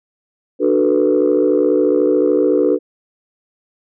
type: chord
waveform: sine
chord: B minor seventh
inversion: first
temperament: equal with one note detuned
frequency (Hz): 297.1 / 370 / 440 / 493.9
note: D4 / F#4 / A4 / B4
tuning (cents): +20 / 0 / 0 / 0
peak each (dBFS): -16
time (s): 0.59-2.79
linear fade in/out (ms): 50
effects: tanh soft clip ceiling -4 dBFS